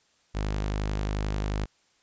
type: tone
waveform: sawtooth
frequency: 51.3 Hz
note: G#1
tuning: 21 cents flat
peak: -23 dBFS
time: 0.34-1.66 s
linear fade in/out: 20 ms
effects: white hiss -66 dBFS RMS until 2.02 s + resampled to 16000 Hz